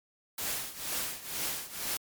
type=noise with tremolo; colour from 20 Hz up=white; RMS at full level=-32 dBFS; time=0.38-1.97 s; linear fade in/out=2 ms; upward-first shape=triangle; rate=2.1 Hz; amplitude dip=85%; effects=MP3 96 kbps